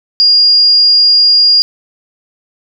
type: tone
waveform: sine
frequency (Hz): 4835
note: D8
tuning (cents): +50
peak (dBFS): -4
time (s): 0.2-1.62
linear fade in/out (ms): 0
effects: none